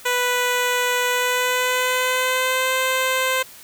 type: tone with pitch glide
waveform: 10% pulse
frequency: 493.9 to 518.8 Hz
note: B4 to C5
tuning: 0 to -15 cents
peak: -10 dBFS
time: 0.05-3.43 s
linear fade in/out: 10 ms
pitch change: +85 cents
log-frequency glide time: 1.08-2.75 s
effects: white hiss -43 dBFS RMS until 3.63 s